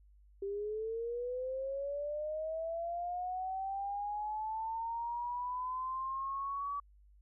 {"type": "linear sweep", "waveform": "sine", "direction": "up", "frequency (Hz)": [392, 1146], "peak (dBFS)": -35, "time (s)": [0.42, 6.8], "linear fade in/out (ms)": 5, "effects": ["added 50 Hz sine -59 dBFS peak until 7.21 s"]}